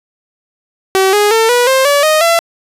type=tone with pitch steps; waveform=sawtooth; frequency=382.3 / 414.5 / 449.4 / 487.3 / 528.3 / 572.8 / 621 / 673.4 Hz; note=G4 / G#4 / A4 / B4 / C5 / D5 / D#5 / E5; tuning=-43 / -3 / +37 / -23 / +17 / -43 / -3 / +37 cents; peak=-4 dBFS; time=0.95-2.39 s; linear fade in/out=0 ms; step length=180 ms; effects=resampled to 32000 Hz